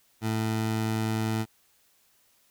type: tone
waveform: 20% pulse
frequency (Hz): 110.5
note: A2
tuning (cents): +8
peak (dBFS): -21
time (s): 0.21-1.46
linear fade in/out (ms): 50
effects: white hiss -65 dBFS RMS until 2.5 s